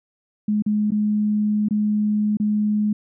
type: tone with dropouts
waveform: sine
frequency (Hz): 210.4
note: G#3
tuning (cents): +23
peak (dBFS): -17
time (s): 0.48-2.93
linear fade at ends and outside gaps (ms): 5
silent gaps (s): 0.623-0.662 / 0.907-0.918 / 1.686-1.708 / 2.371-2.399
effects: none